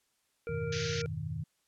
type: harmonic tone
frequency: 466.2 Hz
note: A#4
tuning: in tune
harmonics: 1 / 3 / 5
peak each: -35 / -45 / -49 dBFS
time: 0.47-1.06 s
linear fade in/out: 0 ms
type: chord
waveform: sine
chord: F half-diminished seventh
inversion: none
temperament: equal with one note detuned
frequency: 87.31 / 101.69 / 123.47 / 155.56 Hz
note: F2 / Ab2 / Cb3 / Eb3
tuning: 0 / -36 / 0 / 0 cents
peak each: -42 / -41 / -41 / -37 dBFS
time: 0.49-1.44 s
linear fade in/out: 5 ms
type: band-pass noise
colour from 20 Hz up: white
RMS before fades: -39 dBFS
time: 0.72-1.02 s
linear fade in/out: 5 ms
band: 1400 to 6400 Hz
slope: 96 dB/octave
effects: white hiss -75 dBFS RMS until 1.67 s + low-pass 11000 Hz 12 dB/octave